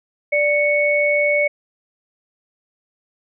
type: tone pair together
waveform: sine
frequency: 587.3 / 2217 Hz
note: D5 / C#7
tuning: 0 / 0 cents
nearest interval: octave + major seventh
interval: 2300 cents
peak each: -17 dBFS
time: 0.32-1.48 s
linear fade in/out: 10 ms
effects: none